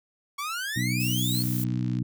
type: exponential sweep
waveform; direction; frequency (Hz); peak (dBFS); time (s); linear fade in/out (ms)
sawtooth; up; 1108.7 to 4433; -26; 0.38-1.43; 10
type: harmonic tone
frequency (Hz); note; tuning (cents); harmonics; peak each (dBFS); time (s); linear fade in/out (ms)
61.9; B1; +5; 2 / 3 / 4 / 5; -27 / -31 / -33 / -35; 0.76-2.03; 5
type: noise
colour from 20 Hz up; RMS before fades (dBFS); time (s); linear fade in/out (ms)
violet; -34; 1-1.64; 2
type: click train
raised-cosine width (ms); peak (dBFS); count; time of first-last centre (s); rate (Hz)
0.2; -30; 37; 1.35-1.987; 56.5
effects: none